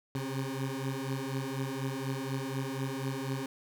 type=beating tone pair; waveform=20% pulse; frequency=132.2 / 136.3 Hz; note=C3 / C#3; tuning=+18 / -29 cents; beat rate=4.1 Hz; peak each=-31 dBFS; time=0.15-3.46 s; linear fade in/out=2 ms; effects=none